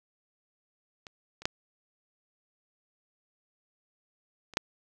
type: clicks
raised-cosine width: 0.2 ms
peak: -27 / -28 / -9 / -29 / -8 dBFS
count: 5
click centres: 1.068 / 1.42 / 1.455 / 4.537 / 4.571 s
effects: none